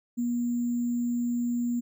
sine tone with sample-and-hold, 240 Hz, B3, 49 cents flat, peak -25 dBFS, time 0.17-1.81 s, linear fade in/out 20 ms, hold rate 7350 Hz, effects none

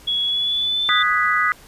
sine tone with pitch glide, 3359 to 3540 Hz, G#7 to A7, +19 to +10 cents, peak -18 dBFS, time 0.07-1.03 s, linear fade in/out 10 ms, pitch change +91 cents, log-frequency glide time 0.24-0.86 s
sine chord, G# minor seventh, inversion second, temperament equal, 1244.5 / 1480 / 1661.2 / 1975.5 Hz, D#6 / F#6 / G#6 / B6, 0 / 0 / 0 / 0 cents, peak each -19 / -23 / -25 / -20 dBFS, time 0.89-1.52 s, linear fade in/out 0 ms
effects pink hiss -46 dBFS RMS until 1.67 s + resampled to 32000 Hz

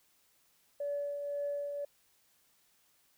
sine tone with tremolo, 574 Hz, D5, 40 cents flat, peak -31 dBFS, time 0.8-1.85 s, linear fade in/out 5 ms, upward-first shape triangle, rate 1.9 Hz, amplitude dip 45%, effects tanh soft clip ceiling -28 dBFS + white hiss -70 dBFS RMS until 3.17 s

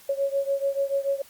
sine beating tone pair, 551 / 557.9 Hz, C#5 / C#5, -11 / +11 cents, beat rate 6.9 Hz, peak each -25 / -27 dBFS, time 0.09-1.22 s, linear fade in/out 5 ms, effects white hiss -52 dBFS RMS until 1.29 s + Opus 48 kbps

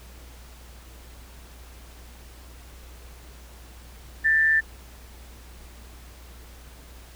sine tone with amplitude modulation, 1776 Hz, A6, 16 cents sharp, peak -15 dBFS, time 4.24-4.61 s, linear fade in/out 20 ms, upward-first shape sine, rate 154 Hz, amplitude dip 40%, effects added 60 Hz sine -44 dBFS peak until 7.15 s + pink hiss -50 dBFS RMS until 7.15 s

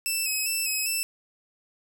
10% pulse tone with vibrato, 2605 Hz, E7, 21 cents flat, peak -17 dBFS, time 0.06-1.03 s, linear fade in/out 0 ms, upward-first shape square, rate 2.5 Hz, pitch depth 34 cents each way, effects none

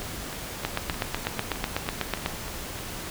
two click trains, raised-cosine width 0.3 ms, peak -21 / -9 dBFS, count 10 / 14, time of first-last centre 0.02-2.789 / 0.65-2.261 s, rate 3.25 / 8.07 Hz, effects pink hiss -36 dBFS RMS until 3.1 s

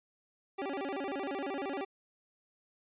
25% pulse tone with vibrato, 329.6 Hz, E4, in tune, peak -31 dBFS, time 0.58-1.85 s, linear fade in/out 10 ms, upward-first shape square, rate 13 Hz, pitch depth 290 cents each way, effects resampled to 8000 Hz

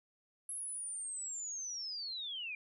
sine linear sweep, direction down, 10930 to 2349 Hz, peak -39 dBFS, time 0.49-2.55 s, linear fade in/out 2 ms, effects none

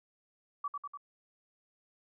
sine tone with echo, 1146 Hz, D6, 43 cents flat, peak -32 dBFS, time 0.64-0.68 s, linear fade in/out 5 ms, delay 98 ms, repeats 3, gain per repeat -3 dB, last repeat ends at 0.974 s, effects none

